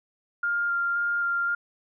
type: tone with vibrato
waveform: sine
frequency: 1400 Hz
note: F6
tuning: 4 cents sharp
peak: -23 dBFS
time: 0.43-1.55 s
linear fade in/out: 5 ms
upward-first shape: square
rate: 1.9 Hz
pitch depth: 9 cents each way
effects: none